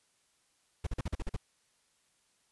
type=noise bursts; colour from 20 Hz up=brown; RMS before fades=-33 dBFS; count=8; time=0.84-1.365 s; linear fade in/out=5 ms; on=28 ms; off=43 ms; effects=white hiss -72 dBFS RMS until 2.51 s + resampled to 24000 Hz